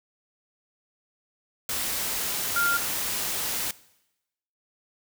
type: tone in noise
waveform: sine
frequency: 1396.9 Hz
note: F6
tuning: in tune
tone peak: -22 dBFS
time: 2.56-2.77 s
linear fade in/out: 2 ms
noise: white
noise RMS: -29 dBFS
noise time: 1.69-3.71 s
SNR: +4 dB
effects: noise-tail reverb RT60 0.9 s tail -20 dB re dry